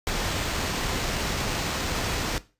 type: noise with sample-and-hold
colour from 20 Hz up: pink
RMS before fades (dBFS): -28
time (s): 0.07-2.38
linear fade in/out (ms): 0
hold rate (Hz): 11025
effects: noise-tail reverb RT60 0.3 s tail -17 dB re dry + resampled to 32000 Hz

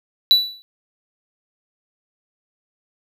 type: tone with exponential decay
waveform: triangle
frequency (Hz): 3951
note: B7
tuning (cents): 0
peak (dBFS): -5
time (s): 0.31-0.62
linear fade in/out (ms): 0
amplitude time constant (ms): 66
effects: none

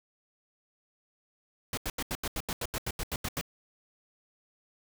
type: noise bursts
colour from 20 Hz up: pink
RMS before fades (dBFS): -33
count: 14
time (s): 1.73-3.412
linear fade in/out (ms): 2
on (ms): 44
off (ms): 82
effects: none

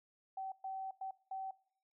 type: tone bursts at uneven times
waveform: sine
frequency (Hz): 767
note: G5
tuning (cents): -38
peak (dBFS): -39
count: 4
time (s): 0.37-0.52 / 0.64-0.91 / 1.01-1.11 / 1.31-1.51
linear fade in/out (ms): 5
effects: noise-tail reverb RT60 0.6 s tail -22 dB re dry

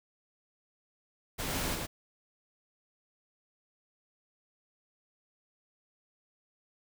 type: noise with echo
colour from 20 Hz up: pink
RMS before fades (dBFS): -35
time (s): 1.38-1.76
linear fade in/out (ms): 20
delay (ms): 110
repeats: 1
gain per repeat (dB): -2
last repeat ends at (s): 1.87
effects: none

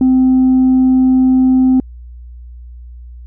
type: tone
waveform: sine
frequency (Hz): 258.5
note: C4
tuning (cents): -21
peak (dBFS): -5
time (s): 0.01-1.8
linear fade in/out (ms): 2
effects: tanh soft clip ceiling -5 dBFS + added 60 Hz sine -30 dBFS peak until 3.26 s

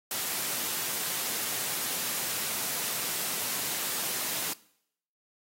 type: high-pass noise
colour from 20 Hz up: white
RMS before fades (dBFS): -32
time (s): 0.11-4.53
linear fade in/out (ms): 2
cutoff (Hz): 110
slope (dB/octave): 24
effects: noise-tail reverb RT60 0.7 s tail -21 dB re dry + AAC 48 kbps

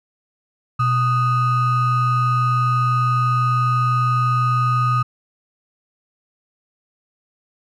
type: ring-modulated tone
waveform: triangle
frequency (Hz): 683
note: F5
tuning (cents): -39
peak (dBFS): -10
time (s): 0.79-5.03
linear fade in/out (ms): 10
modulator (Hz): 560
effects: none

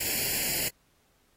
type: noise with comb filter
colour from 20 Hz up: white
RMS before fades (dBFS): -29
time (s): 0-0.69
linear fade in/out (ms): 10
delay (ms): 0.41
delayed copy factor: +1
effects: pink hiss -68 dBFS RMS until 1.36 s + AAC 48 kbps

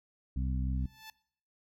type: harmonic tone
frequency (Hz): 64.5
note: C2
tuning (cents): -24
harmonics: 1 / 2 / 3 / 4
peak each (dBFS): -31 / -37 / -41 / -43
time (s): 0.36-0.86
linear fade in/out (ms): 5
type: tone with exponential growth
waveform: 10% pulse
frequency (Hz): 877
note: A5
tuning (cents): -6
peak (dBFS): -35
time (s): 0.73-1.1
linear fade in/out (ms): 2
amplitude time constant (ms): 79
effects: noise-tail reverb RT60 0.6 s tail -21 dB re dry

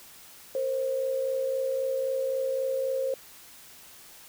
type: tone pair together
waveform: sine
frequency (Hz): 466.2 / 530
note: A#4 / C5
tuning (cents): 0 / +22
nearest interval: major second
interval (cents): 222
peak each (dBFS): -35 / -26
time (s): 0.55-3.14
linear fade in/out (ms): 2
effects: white hiss -50 dBFS RMS until 4.28 s

